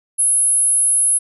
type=tone; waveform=sine; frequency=10610 Hz; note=E9; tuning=10 cents sharp; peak=-12 dBFS; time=0.18-1.19 s; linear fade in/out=20 ms; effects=none